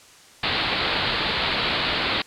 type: low-pass noise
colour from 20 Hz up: white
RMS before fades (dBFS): -24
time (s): 0.43-2.22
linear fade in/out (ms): 5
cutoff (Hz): 4500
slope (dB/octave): 96
effects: white hiss -49 dBFS RMS until 2.26 s + low-pass 8000 Hz 12 dB/octave